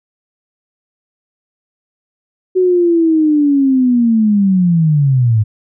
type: linear sweep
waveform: sine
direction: down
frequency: 373.7 to 103.83 Hz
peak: -8 dBFS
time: 2.55-5.44 s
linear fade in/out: 20 ms
effects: none